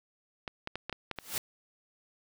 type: clicks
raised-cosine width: 0.3 ms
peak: -19 dBFS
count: 7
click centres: 0.478 / 0.674 / 0.756 / 0.896 / 0.927 / 1.113 / 1.187 s
type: noise with exponential growth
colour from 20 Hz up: white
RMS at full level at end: -30 dBFS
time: 1.16-1.38 s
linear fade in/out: 1 ms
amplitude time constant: 47 ms
effects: none